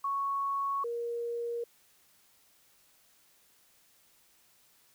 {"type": "tone pair in turn", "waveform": "sine", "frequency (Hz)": [1108.7, 471.3], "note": ["C#6", "A#4"], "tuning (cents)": [0, 19], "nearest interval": "octave + minor third", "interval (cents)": 1481, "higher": "first", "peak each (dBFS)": [-29, -32], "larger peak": "first", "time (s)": [[0.04, 0.84], [0.84, 1.64]], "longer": "neither", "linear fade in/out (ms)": 5, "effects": ["white hiss -65 dBFS RMS until 4.94 s"]}